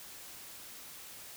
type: silence
effects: white hiss -49 dBFS RMS until 1.36 s